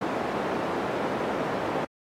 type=band-pass noise; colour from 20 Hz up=white; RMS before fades=-29 dBFS; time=0.01-1.85 s; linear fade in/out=5 ms; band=190 to 760 Hz; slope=12 dB/octave; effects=AAC 48 kbps